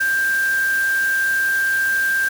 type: tone in noise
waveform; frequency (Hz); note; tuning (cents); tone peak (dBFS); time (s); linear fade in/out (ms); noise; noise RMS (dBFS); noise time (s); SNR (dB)
sine; 1583; G6; +17; -16; 0-2.29; 10; white; -32; 0-2.29; +13
effects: none

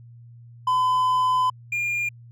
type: tone pair in turn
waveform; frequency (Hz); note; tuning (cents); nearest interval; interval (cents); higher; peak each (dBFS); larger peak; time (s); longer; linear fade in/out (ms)
triangle; 1013 / 2409; B5 / D7; +44 / +43; octave + minor third; 1499; second; -16 / -21; first; 0.67-1.5 / 1.72-2.09; first; 5
effects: added 118 Hz sine -43 dBFS peak until 2.31 s

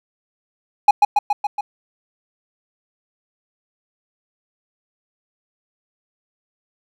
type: tone with echo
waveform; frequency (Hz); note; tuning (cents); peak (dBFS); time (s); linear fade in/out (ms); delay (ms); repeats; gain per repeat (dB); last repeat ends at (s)
triangle; 827; G#5; -8; -3; 0.88-0.91; 5; 140; 5; -3; 1.61
effects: none

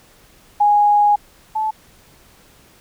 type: tone pair in turn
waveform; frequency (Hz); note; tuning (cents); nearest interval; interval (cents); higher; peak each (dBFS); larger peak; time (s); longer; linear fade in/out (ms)
sine; 827 / 868.9; G#5 / A5; -8 / -22; minor second; 86; second; -10 / -17; first; 0.6-1.16 / 1.55-1.71; first; 10
effects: pink hiss -50 dBFS RMS until 2.8 s

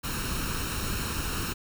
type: noise with comb filter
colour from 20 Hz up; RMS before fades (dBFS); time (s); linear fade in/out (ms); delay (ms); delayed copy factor
pink; -31; 0.03-1.54; 20; 0.73; +0.65
effects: none

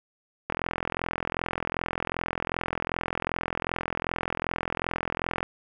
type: click train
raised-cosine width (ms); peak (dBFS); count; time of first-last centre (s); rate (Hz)
0.5; -12; 211; 0.5-5.43; 42.6
effects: none

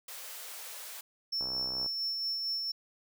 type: high-pass noise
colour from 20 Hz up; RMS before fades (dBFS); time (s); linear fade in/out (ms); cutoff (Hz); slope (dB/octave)
white; -44; 0.08-1.01; 5; 440; 48
type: tone with tremolo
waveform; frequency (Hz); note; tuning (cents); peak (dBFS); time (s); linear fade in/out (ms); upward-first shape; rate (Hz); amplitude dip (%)
triangle; 5400; E8; +41; -29; 1.32-2.72; 10; sine; 4.4; 30
type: click train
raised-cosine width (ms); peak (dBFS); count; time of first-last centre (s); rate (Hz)
1; -31; 30; 1.41-1.861; 64.3
effects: none

